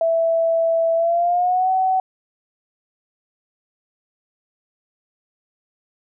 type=tone with pitch glide; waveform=sine; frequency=660 to 753.8 Hz; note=E5 to F#5; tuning=+2 to +32 cents; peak=-15 dBFS; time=0.01-2 s; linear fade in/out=2 ms; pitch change=+230 cents; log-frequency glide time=0.95-1.71 s; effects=none